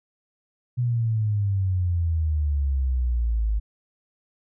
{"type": "exponential sweep", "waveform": "sine", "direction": "down", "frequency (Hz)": [124.3, 51.91], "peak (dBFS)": -20, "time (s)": [0.77, 3.6], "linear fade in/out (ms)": 20, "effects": []}